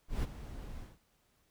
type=noise with ADSR envelope; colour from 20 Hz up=brown; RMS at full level=-31 dBFS; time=0.08-0.99 s; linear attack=150 ms; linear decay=27 ms; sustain=-13 dB; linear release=190 ms; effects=pink hiss -73 dBFS RMS until 1.5 s